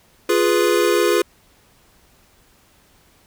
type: chord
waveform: square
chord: F diminished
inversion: none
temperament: equal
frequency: 349.2 / 415.3 / 493.9 Hz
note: F4 / Ab4 / Cb5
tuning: 0 / 0 / 0 cents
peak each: -19 / -19 / -21 dBFS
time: 0.29-1.22 s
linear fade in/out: 5 ms
effects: pink hiss -55 dBFS RMS until 3.26 s